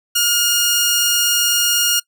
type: tone pair together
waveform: 10% pulse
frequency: 1423 / 2846 Hz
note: F6 / F7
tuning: +32 / +32 cents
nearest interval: octave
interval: 1200 cents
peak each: -10 dBFS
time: 0.15-2 s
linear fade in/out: 10 ms
effects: noise-tail reverb RT60 0.1 s tail -23 dB re dry